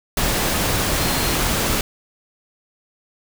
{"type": "tone in noise", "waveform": "sine", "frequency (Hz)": 4186, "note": "C8", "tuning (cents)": 0, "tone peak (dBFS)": -31, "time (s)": [0.99, 1.34], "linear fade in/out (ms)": 2, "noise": "pink", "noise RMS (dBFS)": -20, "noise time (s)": [0.17, 1.81], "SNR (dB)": -14, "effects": []}